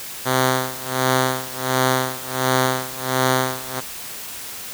5% pulse tone with tremolo, 129.5 Hz, C3, 17 cents flat, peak -4 dBFS, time 0.25-3.81 s, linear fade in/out 20 ms, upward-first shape sine, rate 1.4 Hz, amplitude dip 90%, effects white hiss -33 dBFS RMS until 4.73 s

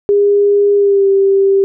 sine tone with pitch glide, 406.2 to 391.7 Hz, G#4 to G4, -38 to -1 cents, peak -7 dBFS, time 0.09-1.64 s, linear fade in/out 0 ms, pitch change -63 cents, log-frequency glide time 0.75-1.08 s, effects none

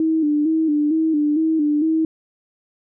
sine tone with vibrato, 308 Hz, D#4, 17 cents flat, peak -15 dBFS, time 0-2.05 s, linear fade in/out 2 ms, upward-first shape square, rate 2.2 Hz, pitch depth 65 cents each way, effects none

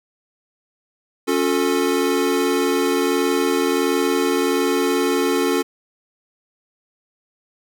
square chord, Db augmented, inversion none, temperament equal with one note detuned, 277.2 / 358.4 / 440 Hz, Db4 / F4 / A4, 0 / +45 / 0 cents, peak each -22 dBFS, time 1.27-5.63 s, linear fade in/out 20 ms, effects none

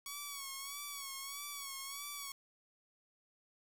5% pulse tone with vibrato, 1119 Hz, C#6, 16 cents sharp, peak -31 dBFS, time 0.06-2.32 s, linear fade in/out 2 ms, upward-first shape sine, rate 1.6 Hz, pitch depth 60 cents each way, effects 10-bit

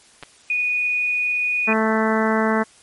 clicks, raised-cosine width 0.3 ms, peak -19 dBFS, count 2, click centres 0.227 / 0.234 s
sine tone, 2469 Hz, D#7, 14 cents flat, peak -18 dBFS, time 0.5-1.73 s, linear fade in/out 2 ms
harmonic tone, 220 Hz, A3, in tune, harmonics 1 / 2 / 3 / 4 / 5 / 6 / 7 / 8 / 9, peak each -20 / -23 / -25 / -26 / -27 / -28 / -28 / -29 / -30 dBFS, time 1.67-2.64 s, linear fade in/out 20 ms
effects white hiss -51 dBFS RMS until 2.82 s + MP3 48 kbps

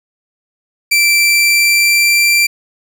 sawtooth tone with pitch glide, 2341 to 2357 Hz, D7 to D7, -6 to +6 cents, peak -5 dBFS, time 0.91-2.47 s, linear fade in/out 10 ms, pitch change +12 cents, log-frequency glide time 1.12-2.32 s, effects none

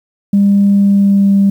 sine tone with pitch glide, 200.3 to 197.89 Hz, G3 to G3, +38 to +17 cents, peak -5 dBFS, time 0.33-1.5 s, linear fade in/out 5 ms, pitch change -21 cents, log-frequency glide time 0.71-1.34 s, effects tanh soft clip ceiling -2 dBFS + 7-bit

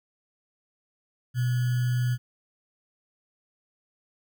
sine tone with sample-and-hold, 123.47 Hz, B2, in tune, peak -22 dBFS, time 1.34-2.18 s, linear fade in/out 50 ms, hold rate 1575 Hz, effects none

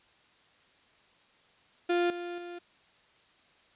35% pulse tone with level steps, 349.4 Hz, F4, 1 cent sharp, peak -23 / -34 / -38 dBFS, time 1.89-2.59 s, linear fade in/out 10 ms, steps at 2.1 / 2.38 s, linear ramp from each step 2 ms, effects white hiss -63 dBFS RMS until 3.75 s + resampled to 8000 Hz

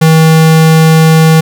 square tone, 160 Hz, D#3, 49 cents sharp, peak -3 dBFS, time 0.01-1.41 s, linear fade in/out 10 ms, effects none

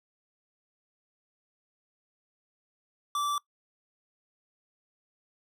sine tone with hard clipping, 1164 Hz, D6, 16 cents flat, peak -29 dBFS, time 3.15-3.38 s, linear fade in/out 2 ms, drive 17 dB, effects noise-tail reverb RT60 0.1 s tail -21 dB re dry

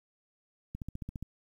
click train, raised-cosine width 5 ms, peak -26 dBFS, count 8, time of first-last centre 0.75-1.226 s, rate 14.7 Hz, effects 10-bit

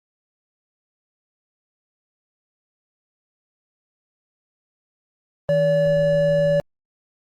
triangle tone pair together, 159.4 / 574 Hz, D#3 / D5, +42 / -40 cents, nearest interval octave + minor seventh, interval 2218 cents, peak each -21 / -14 dBFS, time 5.49-6.6 s, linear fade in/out 0 ms, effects Opus 32 kbps

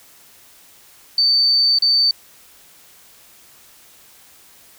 sine tone with dropouts, 4565 Hz, D8, 50 cents flat, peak -12 dBFS, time 1.18-2.11 s, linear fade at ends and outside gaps 2 ms, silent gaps 1.787-1.822 s, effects white hiss -48 dBFS RMS until 4.78 s

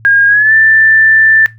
sine tone with pitch glide, 1624 to 1771 Hz, G#6 to A6, -39 to +11 cents, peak -4 dBFS, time 0.05-1.46 s, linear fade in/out 0 ms, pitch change +150 cents, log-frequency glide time 0.27-0.53 s, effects noise-tail reverb RT60 0.2 s tail -18 dB re dry + added 111 Hz sine -35 dBFS peak until 1.58 s

